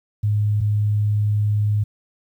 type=tone pair in turn; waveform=sine; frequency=104.7 / 104.7 Hz; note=G#2 / G#2; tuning=+15 / +15 cents; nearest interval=unison; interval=0 cents; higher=neither; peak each=-16 dBFS; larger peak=neither; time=0.23-0.61 / 0.61-1.84 s; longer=second; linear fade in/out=10 ms; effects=9-bit